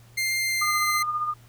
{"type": "tone with pitch glide", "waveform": "sawtooth", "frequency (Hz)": [2102, 2075], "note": ["C7", "C7"], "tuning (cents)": [7, -15], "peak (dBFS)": -20, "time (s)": [0.17, 1.03], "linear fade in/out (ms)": 10, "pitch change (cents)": -22, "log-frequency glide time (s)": [0.41, 0.77]}
{"type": "tone with tremolo", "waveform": "sine", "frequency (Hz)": 1218, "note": "D#6", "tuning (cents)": -37, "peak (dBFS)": -22, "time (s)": [0.61, 1.34], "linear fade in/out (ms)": 10, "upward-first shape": "sine", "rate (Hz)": 15, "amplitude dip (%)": 50}
{"effects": ["added 117 Hz sine -50 dBFS peak until 1.48 s", "pink hiss -57 dBFS RMS until 1.48 s"]}